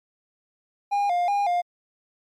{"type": "tone with vibrato", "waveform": "triangle", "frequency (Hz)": 756, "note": "F#5", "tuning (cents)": 37, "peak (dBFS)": -18, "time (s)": [0.91, 1.62], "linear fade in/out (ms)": 20, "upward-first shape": "square", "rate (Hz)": 2.7, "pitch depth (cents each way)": 120, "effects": ["MP3 96 kbps"]}